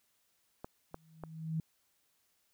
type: clicks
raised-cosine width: 1 ms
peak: -28 dBFS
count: 3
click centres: 0.645 / 0.944 / 1.237 s
type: tone with exponential growth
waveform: sine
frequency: 160.1 Hz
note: D#3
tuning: 50 cents sharp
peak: -30 dBFS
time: 0.91-1.6 s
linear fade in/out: 2 ms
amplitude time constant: 150 ms
effects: white hiss -75 dBFS RMS until 2.53 s